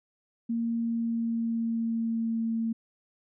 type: tone with pitch glide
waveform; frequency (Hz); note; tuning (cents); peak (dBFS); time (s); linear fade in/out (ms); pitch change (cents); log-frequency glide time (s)
sine; 231.3 to 226.8; A#3 to A#3; -13 to -47; -26; 0.49-2.73; 10; -34; 0.78-2.47
effects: none